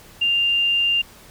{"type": "tone", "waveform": "sine", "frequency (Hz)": 2794, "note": "F7", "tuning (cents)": 0, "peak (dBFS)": -16, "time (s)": [0.21, 1.02], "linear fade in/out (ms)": 10, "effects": ["pink hiss -46 dBFS RMS until 1.3 s"]}